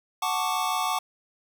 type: chord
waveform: square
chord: D major seventh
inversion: first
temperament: equal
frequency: 740 / 880 / 1108.7 / 1174.7 Hz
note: F#5 / A5 / C#6 / D6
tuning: 0 / 0 / 0 / 0 cents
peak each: -31 dBFS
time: 0.22-0.99 s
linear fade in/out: 5 ms
effects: none

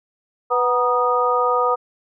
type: harmonic tone with a mistuned harmonic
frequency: 247.1 Hz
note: B3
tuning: 1 cent sharp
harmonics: 2 / 3 / 4 / 5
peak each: -20 / -24 / -23 / -19 dBFS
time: 0.5-1.76 s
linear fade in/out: 20 ms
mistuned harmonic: 4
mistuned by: -66 cents
effects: none

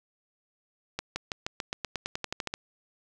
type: accelerating click train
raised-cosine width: 0.2 ms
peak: -14 dBFS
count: 15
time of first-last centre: 0.99-2.539 s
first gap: 170 ms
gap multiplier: 0.93
effects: none

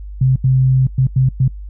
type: tone bursts at uneven times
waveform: sine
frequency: 130.81 Hz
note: C3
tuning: in tune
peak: -9 dBFS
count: 5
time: 0.21-0.36 / 0.44-0.87 / 0.98-1.07 / 1.16-1.29 / 1.4-1.48 s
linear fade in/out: 5 ms
effects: noise-tail reverb RT60 0.1 s tail -25 dB re dry + added 50 Hz sine -27 dBFS peak until 1.69 s

